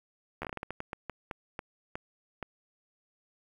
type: slowing click train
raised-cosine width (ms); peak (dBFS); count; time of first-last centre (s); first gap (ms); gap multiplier
0.5; -21; 16; 0.42-2.427; 12; 1.3
effects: 9-bit